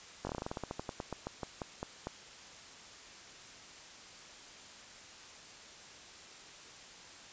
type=slowing click train; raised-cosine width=1 ms; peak=-23 dBFS; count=21; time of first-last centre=0.25-2.07 s; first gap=20 ms; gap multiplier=1.14; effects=white hiss -52 dBFS RMS until 7.32 s + resampled to 16000 Hz